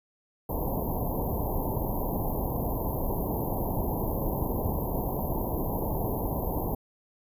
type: band-stop noise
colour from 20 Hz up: pink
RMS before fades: -29 dBFS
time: 0.49-6.75 s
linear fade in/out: 5 ms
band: 1000 to 12000 Hz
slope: 96 dB/octave
effects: resampled to 32000 Hz